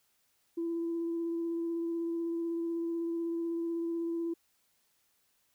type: tone with vibrato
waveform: sine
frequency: 335.3 Hz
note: E4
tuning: 30 cents sharp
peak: -30 dBFS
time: 0.57-4.34 s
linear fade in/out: 10 ms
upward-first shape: sine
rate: 16 Hz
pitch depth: 12 cents each way
effects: tanh soft clip ceiling -27 dBFS + white hiss -73 dBFS RMS until 5.54 s